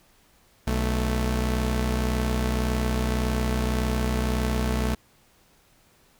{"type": "tone pair together", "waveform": "sawtooth", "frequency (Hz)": [61.78, 220], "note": ["B1", "A3"], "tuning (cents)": [1, 0], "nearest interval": "octave + minor seventh", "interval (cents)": 2199, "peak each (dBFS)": [-20, -24], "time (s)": [0.67, 4.95], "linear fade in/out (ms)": 5, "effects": ["pink hiss -60 dBFS RMS until 6.19 s"]}